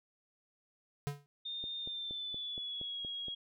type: tone with exponential decay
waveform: square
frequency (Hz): 143.5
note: D3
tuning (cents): -40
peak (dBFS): -31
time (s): 1.07-1.26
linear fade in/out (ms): 0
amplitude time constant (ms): 40
type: tone with pitch glide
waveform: sine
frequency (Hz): 3637 to 3297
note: A#7 to G#7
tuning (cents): -43 to -13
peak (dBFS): -38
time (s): 1.45-3.35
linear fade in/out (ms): 10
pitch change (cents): -170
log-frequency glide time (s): 1.79-3.02
type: click train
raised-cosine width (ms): 2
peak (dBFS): -35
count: 8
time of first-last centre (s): 1.64-3.283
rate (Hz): 4.26
effects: none